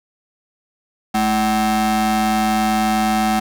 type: ring-modulated tone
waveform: 45% pulse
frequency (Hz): 270.8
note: C#4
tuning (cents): -40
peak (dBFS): -12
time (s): 1.14-3.4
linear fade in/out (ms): 10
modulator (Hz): 486
effects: none